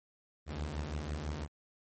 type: beating tone pair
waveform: sawtooth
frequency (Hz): 70.4 / 76.4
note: C#2 / D#2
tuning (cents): +27 / -31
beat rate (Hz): 6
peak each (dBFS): -36 / -34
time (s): 0.46-1.48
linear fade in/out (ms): 50
effects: MP3 32 kbps